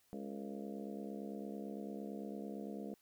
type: harmonic tone with a mistuned harmonic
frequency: 68.9 Hz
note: C#2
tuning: 10 cents flat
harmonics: 3 / 4 / 5 / 6 / 7 / 8 / 9 / 10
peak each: -45 / -49 / -52 / -52 / -52 / -56 / -58 / -56 dBFS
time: 0.13-2.94 s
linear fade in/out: 0 ms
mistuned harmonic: 6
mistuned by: +68 cents
effects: white hiss -73 dBFS RMS until 3.01 s